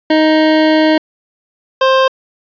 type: tone pair in turn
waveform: 25% pulse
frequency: 312.3 / 527.2 Hz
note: D#4 / C5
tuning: +7 / +13 cents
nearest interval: major sixth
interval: 906 cents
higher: second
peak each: -4 dBFS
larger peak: neither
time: 0.1-0.98 / 1.81-2.08 s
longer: first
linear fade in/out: 5 ms
effects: resampled to 11025 Hz + 7-bit